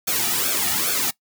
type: noise with flanger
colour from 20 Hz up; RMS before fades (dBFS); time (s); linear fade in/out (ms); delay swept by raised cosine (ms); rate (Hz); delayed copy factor
white; -22; 0.07-1.11; 10; 1 to 1.94; 2.4; -0.8
effects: noise-tail reverb RT60 0.1 s tail -20 dB re dry